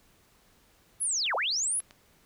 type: linear two-way sweep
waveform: sine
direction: down then up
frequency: 11175 to 451.7 to 11175 Hz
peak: -26 dBFS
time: 1-1.81 s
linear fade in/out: 20 ms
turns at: 1.35 s
type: clicks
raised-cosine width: 0.2 ms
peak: -31 dBFS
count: 3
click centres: 1.263 / 1.803 / 1.909 s
effects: pink hiss -63 dBFS RMS until 2.25 s